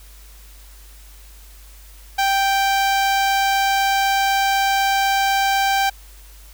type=tone with notch filter; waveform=sawtooth; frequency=784 Hz; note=G5; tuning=in tune; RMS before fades=-18 dBFS; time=2.18-5.9 s; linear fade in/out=10 ms; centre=9800 Hz; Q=1.6; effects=added 50 Hz sine -41 dBFS peak until 6.53 s + white hiss -48 dBFS RMS until 6.53 s